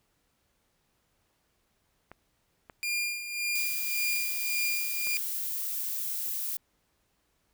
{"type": "clicks", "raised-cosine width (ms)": 0.5, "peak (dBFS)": -30, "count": 3, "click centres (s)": [2.116, 2.698, 5.071]}
{"type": "tone with tremolo", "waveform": "sawtooth", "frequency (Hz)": 2407, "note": "D7", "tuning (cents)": 42, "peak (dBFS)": -24, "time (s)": [2.83, 5.17], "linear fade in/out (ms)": 0, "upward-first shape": "sine", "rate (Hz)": 1.8, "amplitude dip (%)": 65}
{"type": "noise", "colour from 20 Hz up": "violet", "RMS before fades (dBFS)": -33, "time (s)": [3.55, 6.57], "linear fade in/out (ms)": 5}
{"effects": ["pink hiss -73 dBFS RMS until 7.53 s"]}